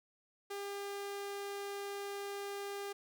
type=tone; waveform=sawtooth; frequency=401.2 Hz; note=G4; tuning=40 cents sharp; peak=-36 dBFS; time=0.5-2.93 s; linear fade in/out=10 ms; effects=none